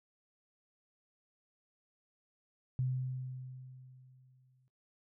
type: tone with exponential decay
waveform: sine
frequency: 128.7 Hz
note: C3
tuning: 28 cents flat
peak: -29 dBFS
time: 2.79-4.68 s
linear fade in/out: 0 ms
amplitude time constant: 410 ms
effects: noise-tail reverb RT60 0.2 s tail -23 dB re dry